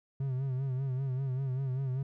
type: tone with vibrato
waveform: triangle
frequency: 132.1 Hz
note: C3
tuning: 17 cents sharp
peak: -28 dBFS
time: 0.2-2.03 s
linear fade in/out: 5 ms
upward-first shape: sine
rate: 5.1 Hz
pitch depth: 73 cents each way
effects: none